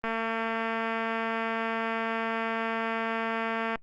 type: click train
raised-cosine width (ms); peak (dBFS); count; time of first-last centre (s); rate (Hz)
0.5; -16; 841; 0.04-3.757; 226
effects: noise-tail reverb RT60 0.1 s tail -25 dB re dry + Opus 24 kbps